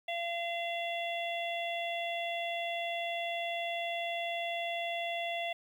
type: harmonic tone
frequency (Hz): 684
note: F5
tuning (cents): -36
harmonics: 1 / 3 / 4 / 5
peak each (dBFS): -35 / -40 / -41 / -42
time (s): 0.08-5.53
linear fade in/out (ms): 5
effects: 10-bit